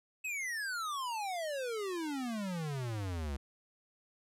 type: exponential sweep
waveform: square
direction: down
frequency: 2613 to 66.6 Hz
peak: -36 dBFS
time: 0.24-3.37 s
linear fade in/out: 10 ms
effects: low-pass 12000 Hz 12 dB/octave